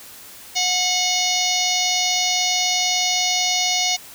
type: harmonic tone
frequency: 729 Hz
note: F#5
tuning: 26 cents flat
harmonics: 1 / 3 / 4 / 5 / 6 / 7 / 8 / 9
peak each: -26 / -26 / -26 / -26 / -26 / -26 / -26 / -26 dBFS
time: 0.55-3.97 s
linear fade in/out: 20 ms
effects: white hiss -41 dBFS RMS until 4.14 s